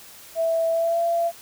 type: tone with pitch glide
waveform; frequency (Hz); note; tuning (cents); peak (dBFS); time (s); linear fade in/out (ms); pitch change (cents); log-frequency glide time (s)
sine; 658 to 678.8; E5 to F5; -3 to -49; -19; 0.35-1.32; 50; +54; 0.7-1.03
effects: white hiss -45 dBFS RMS until 1.41 s